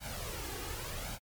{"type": "noise with flanger", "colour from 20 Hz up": "pink", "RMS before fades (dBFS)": -40, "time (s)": [0, 1.19], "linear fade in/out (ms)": 50, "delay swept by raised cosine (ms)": [1.3, 2.5], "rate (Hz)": 0.87, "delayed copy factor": 0.6, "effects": ["MP3 96 kbps"]}